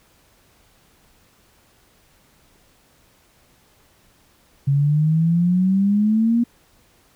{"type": "exponential sweep", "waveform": "sine", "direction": "up", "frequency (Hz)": [137.3, 239.2], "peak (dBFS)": -14, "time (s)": [4.67, 6.44], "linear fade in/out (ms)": 10, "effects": ["pink hiss -57 dBFS RMS until 7.15 s"]}